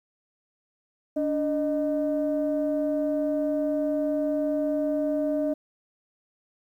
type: tone pair together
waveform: sine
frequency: 290 / 614.8 Hz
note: D4 / D#5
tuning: -22 / -21 cents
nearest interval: octave + minor second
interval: 1301 cents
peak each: -25 dBFS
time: 1.16-5.54 s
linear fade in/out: 10 ms
effects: tanh soft clip ceiling -17 dBFS + 10-bit